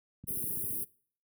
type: click train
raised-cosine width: 5 ms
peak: -31 dBFS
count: 8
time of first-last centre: 0.24-0.707 s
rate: 15 Hz
type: band-stop noise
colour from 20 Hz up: white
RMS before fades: -35 dBFS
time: 0.27-0.85 s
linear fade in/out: 20 ms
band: 450 to 9500 Hz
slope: 96 dB/octave
effects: noise-tail reverb RT60 0.5 s tail -23 dB re dry + high-pass 100 Hz 12 dB/octave